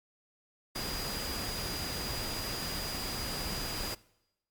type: tone in noise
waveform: sine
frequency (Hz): 4879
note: D#8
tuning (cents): -35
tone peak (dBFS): -39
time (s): 0.75-3.95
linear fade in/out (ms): 10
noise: pink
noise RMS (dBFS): -37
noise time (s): 0.75-3.95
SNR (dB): -5
effects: noise-tail reverb RT60 0.9 s tail -22 dB re dry + MP3 96 kbps

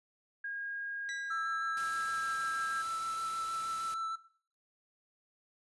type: tone with pitch glide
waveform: sine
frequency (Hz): 1629 to 1614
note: G#6 to G#6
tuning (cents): -34 to -50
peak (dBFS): -36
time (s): 0.44-2.82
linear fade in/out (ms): 5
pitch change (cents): -16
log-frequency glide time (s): 2.06-2.29
type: tone with exponential decay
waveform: 20% pulse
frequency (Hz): 1960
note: B6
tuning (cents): -14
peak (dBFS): -35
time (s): 1.09-1.65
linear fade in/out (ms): 0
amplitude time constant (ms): 120
type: tone with vibrato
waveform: triangle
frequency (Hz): 1327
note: E6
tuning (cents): +11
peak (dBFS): -32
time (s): 1.3-4.16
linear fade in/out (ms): 10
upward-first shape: square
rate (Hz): 6.4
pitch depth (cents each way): 8
type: noise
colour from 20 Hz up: white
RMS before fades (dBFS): -47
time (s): 1.77-3.94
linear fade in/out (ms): 0
effects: noise-tail reverb RT60 0.5 s tail -17 dB re dry + resampled to 24000 Hz

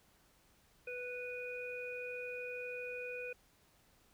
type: harmonic tone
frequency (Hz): 493.9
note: B4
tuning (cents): 0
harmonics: 1 / 3 / 5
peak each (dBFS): -43 / -51 / -44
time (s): 0.87-3.33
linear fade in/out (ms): 5
effects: pink hiss -69 dBFS RMS until 4.13 s

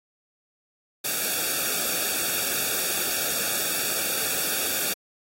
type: noise with comb filter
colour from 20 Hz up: white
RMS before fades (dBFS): -26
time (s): 1.04-4.94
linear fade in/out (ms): 10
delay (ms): 0.98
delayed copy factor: -0.85
effects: AAC 48 kbps

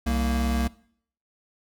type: tone pair together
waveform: square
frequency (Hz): 64.91 / 231.3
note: C2 / A#3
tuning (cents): -13 / -13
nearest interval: octave + minor seventh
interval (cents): 2200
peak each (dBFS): -25 / -27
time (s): 0.06-0.68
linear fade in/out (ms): 10
effects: noise-tail reverb RT60 0.6 s tail -21 dB re dry

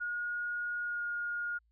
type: tone with pitch glide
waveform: sine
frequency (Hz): 1439 to 1426.6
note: F#6 to F6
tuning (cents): -49 to +36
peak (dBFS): -33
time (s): 0-1.59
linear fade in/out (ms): 20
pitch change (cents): -15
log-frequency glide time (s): 0.82-1.03
effects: added 56 Hz sine -68 dBFS peak until 1.71 s

